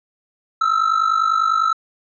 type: ring-modulated tone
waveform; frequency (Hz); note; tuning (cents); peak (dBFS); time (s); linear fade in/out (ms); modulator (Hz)
triangle; 1318.5; E6; 0; -10; 0.61-1.73; 0; 25
effects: resampled to 16000 Hz